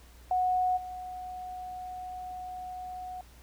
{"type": "tone with level steps", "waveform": "sine", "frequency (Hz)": 734, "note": "F#5", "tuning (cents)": -14, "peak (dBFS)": [-24, -37], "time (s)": [0.31, 3.21], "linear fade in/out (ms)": 2, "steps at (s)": 0.76, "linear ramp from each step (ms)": 20, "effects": ["added 60 Hz sine -52 dBFS peak until 3.42 s", "pink hiss -58 dBFS RMS until 3.42 s"]}